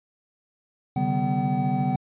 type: tone cluster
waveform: triangle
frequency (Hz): 134.7 / 148.8 / 191.1 / 246.8 / 760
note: C#3 / D3 / G3 / B3 / F#5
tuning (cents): -49 / +23 / -44 / -1 / +46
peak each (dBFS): -26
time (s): 0.96-1.96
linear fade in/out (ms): 5
effects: resampled to 8000 Hz